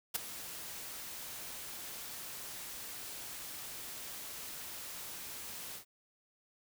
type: noise with ADSR envelope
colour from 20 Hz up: white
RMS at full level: -31 dBFS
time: 0.14-5.85 s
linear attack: 16 ms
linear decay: 11 ms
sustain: -14 dB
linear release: 95 ms
effects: none